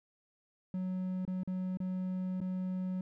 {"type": "tone with dropouts", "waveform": "triangle", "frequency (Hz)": 185, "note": "F#3", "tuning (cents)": 0, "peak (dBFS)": -31, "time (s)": [0.74, 3.01], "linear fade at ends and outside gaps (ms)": 2, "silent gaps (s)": [[1.252, 1.277], [1.434, 1.475], [1.772, 1.802], [2.404, 2.413]], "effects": []}